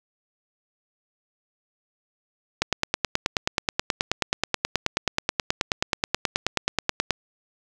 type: click train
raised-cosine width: 0.2 ms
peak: -3 dBFS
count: 43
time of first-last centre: 2.62-7.107 s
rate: 9.36 Hz
effects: none